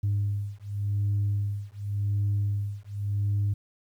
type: beating tone pair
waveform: sine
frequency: 101.2 / 102.09 Hz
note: G#2 / G#2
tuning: -44 / -29 cents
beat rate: 0.89 Hz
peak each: -27 dBFS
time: 0.03-3.54 s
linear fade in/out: 10 ms
effects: tanh soft clip ceiling -20 dBFS + 10-bit